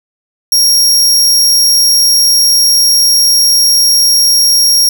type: tone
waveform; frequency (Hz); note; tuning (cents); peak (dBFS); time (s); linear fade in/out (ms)
sawtooth; 5588; F8; 0; -3; 0.52-4.89; 2
effects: none